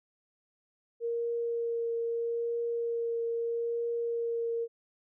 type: tone with vibrato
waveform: sine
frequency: 466.2 Hz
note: A#4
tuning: in tune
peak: -29 dBFS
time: 1-4.68 s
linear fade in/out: 50 ms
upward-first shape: triangle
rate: 0.78 Hz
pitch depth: 12 cents each way
effects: none